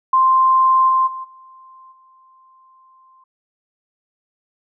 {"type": "tone with level steps", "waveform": "sine", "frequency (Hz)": 1046.5, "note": "C6", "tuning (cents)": 0, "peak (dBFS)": [-10, -12, -26, -41, -48], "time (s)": [0.13, 3.24], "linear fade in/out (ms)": 5, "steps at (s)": [0.88, 1.06, 1.23, 1.91], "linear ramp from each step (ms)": 20, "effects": []}